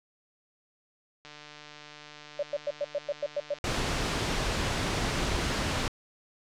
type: click train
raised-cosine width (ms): 0.2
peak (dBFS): -29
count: 349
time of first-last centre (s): 1.25-3.586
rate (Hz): 149
type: tone bursts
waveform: sine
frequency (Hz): 580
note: D5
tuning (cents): -22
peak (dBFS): -26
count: 9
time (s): 2.39-3.541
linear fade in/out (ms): 5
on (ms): 39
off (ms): 100
type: noise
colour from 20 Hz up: pink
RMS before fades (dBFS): -29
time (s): 3.64-5.88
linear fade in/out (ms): 2
effects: low-pass 6000 Hz 12 dB/octave